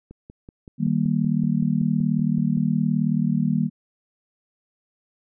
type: click train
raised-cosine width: 3 ms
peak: -28 dBFS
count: 14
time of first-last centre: 0.11-2.572 s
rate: 5.28 Hz
type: chord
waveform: sine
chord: Eb major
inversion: none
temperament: just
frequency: 155.56 / 194.45 / 233.3 Hz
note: Eb3 / G3 / Bb3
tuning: 0 / -14 / +2 cents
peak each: -23 dBFS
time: 0.78-3.7 s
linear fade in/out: 50 ms
effects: none